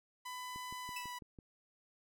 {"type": "tone with pitch glide", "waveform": "sawtooth", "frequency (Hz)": [1000, 985.1], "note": ["B5", "B5"], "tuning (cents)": [21, -5], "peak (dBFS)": -39, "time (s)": [0.25, 1.19], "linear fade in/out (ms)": 10, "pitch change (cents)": -26, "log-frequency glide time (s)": [0.83, 1.03]}
{"type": "click train", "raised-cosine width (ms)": 3, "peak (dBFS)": -39, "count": 6, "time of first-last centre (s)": [0.56, 1.388], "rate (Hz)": 6.04}
{"type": "tone with exponential decay", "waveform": "sawtooth", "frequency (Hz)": 2626, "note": "E7", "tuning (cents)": -7, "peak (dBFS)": -36, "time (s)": [0.96, 1.14], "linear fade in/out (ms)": 5, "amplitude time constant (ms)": 38}
{"effects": []}